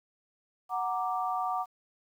sine chord, Gb augmented, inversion none, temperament equal, 740 / 932.3 / 1174.7 Hz, Gb5 / Bb5 / D6, 0 / 0 / 0 cents, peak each -31 / -36 / -33 dBFS, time 0.69-1.66 s, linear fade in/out 50 ms, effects 10-bit

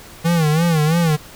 square tone with vibrato, 161 Hz, E3, 41 cents flat, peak -14 dBFS, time 0.24-1.17 s, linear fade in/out 20 ms, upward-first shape sine, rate 3 Hz, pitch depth 120 cents each way, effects pink hiss -40 dBFS RMS until 1.35 s

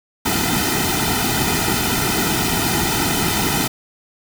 pink noise with comb filter, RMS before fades -19 dBFS, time 0.25-3.68 s, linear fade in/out 10 ms, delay 1.8 ms, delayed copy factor -1, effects none

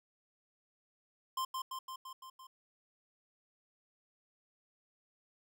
square tone with echo, 1046.5 Hz, C6, in tune, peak -34 dBFS, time 1.37-1.45 s, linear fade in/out 5 ms, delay 170 ms, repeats 6, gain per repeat -3 dB, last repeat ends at 2.47 s, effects none

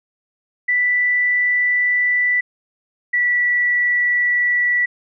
sine tone pair in turn, 1975.5 / 1953.9 Hz, B6 / B6, 0 / -19 cents, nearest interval unison, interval 19 cents, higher first, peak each -14 dBFS, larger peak neither, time 0.68-2.41 / 3.13-4.86 s, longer neither, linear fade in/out 10 ms, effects none

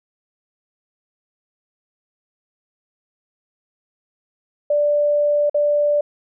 sine tone with dropouts, 587.3 Hz, D5, in tune, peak -14 dBFS, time 4.7-6.01 s, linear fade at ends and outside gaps 5 ms, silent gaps 5.497-5.544 s, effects none

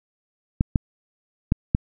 clicks, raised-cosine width 5 ms, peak -5 dBFS, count 4, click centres 0.609 / 0.758 / 1.521 / 1.749 s, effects none

